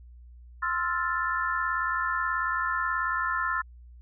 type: chord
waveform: sine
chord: F major seventh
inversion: second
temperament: equal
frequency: 1046.5 / 1318.5 / 1396.9 / 1760 Hz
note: C6 / E6 / F6 / A6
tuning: 0 / 0 / 0 / 0 cents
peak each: -31 dBFS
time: 0.62-3.62 s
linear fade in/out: 10 ms
effects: added 60 Hz sine -46 dBFS peak until 4.01 s